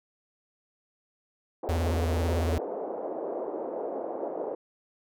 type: band-pass noise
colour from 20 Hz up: pink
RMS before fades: -34 dBFS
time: 1.63-4.55 s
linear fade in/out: 5 ms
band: 370 to 680 Hz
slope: 24 dB/octave
type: tone with vibrato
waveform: square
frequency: 82.41 Hz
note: E2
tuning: in tune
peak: -26 dBFS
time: 1.69-2.58 s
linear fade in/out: 0 ms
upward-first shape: sine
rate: 18 Hz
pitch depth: 100 cents each way
effects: none